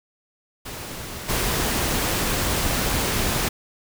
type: noise with level steps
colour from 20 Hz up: pink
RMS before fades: -34 / -23 dBFS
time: 0.65-3.49 s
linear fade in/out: 10 ms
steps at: 1.28 s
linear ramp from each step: 20 ms
effects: none